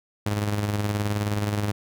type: tone with tremolo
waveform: sawtooth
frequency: 103.6 Hz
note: G#2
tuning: 4 cents flat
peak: -18 dBFS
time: 0.26-1.72 s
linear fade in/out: 5 ms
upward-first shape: square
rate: 19 Hz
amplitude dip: 40%
effects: none